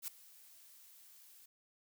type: noise with ADSR envelope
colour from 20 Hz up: blue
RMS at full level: -39 dBFS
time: 0.02-1.46 s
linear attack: 58 ms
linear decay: 4 ms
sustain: -21 dB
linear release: 6 ms
effects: none